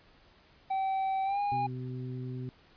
triangle tone with pitch glide, 770 to 815.8 Hz, G5 to G#5, -31 to -31 cents, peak -26 dBFS, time 0.7-1.67 s, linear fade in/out 10 ms, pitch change +100 cents, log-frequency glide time 1.24-1.4 s
harmonic tone, 127.1 Hz, C3, 50 cents flat, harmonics 1 / 2 / 3, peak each -36 / -42 / -46 dBFS, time 1.52-2.49 s, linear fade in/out 0 ms
effects pink hiss -61 dBFS RMS until 2.76 s + resampled to 11025 Hz

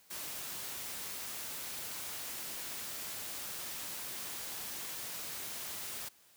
white noise, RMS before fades -42 dBFS, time 0.1-6.09 s, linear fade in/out 10 ms, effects white hiss -64 dBFS RMS until 6.36 s + high-pass 60 Hz 12 dB/octave

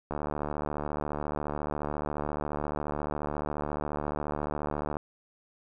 click train, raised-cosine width 1 ms, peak -18 dBFS, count 362, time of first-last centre 0.11-4.969 s, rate 74.3 Hz, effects none

